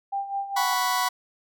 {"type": "tone with tremolo", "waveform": "sine", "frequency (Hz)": 793, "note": "G5", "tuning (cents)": 20, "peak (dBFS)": -24, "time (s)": [0.12, 0.74], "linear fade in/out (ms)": 10, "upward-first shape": "sine", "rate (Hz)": 4.9, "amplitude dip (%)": 70}
{"type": "chord", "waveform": "sawtooth", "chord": "F# suspended fourth", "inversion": "none", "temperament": "just", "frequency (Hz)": [740, 986.7, 1110], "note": ["F#5", "B5", "C#6"], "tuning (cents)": [0, -2, 2], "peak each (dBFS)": [-24, -21, -24], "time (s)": [0.56, 1.09], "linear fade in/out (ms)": 10}
{"effects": []}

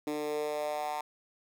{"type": "tone with high-pass filter sweep", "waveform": "10% pulse", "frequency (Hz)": 149.7, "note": "D3", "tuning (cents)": 33, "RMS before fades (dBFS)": -34, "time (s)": [0.07, 1.01], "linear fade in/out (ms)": 2, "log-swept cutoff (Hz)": [320, 870], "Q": 4.1, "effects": []}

